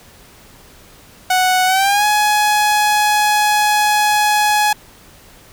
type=tone with pitch glide; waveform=sawtooth; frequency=740 to 840.3 Hz; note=F#5 to G#5; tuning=0 to +20 cents; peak=-8 dBFS; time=1.3-4.73 s; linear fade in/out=5 ms; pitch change=+220 cents; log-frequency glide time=1.66-2.05 s; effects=pink hiss -44 dBFS RMS until 5.52 s